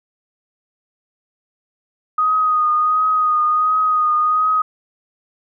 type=tone with vibrato; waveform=sine; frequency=1244.5 Hz; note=D#6; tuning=in tune; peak=-13 dBFS; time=2.18-4.62 s; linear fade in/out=5 ms; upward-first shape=triangle; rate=1.4 Hz; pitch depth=31 cents each way; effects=none